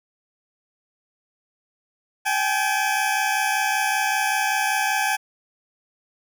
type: tone pair together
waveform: 20% pulse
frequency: 780 / 845.2 Hz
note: G5 / G#5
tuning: -9 / +30 cents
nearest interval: minor second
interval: 139 cents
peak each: -18 dBFS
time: 2.25-5.17 s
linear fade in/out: 20 ms
effects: none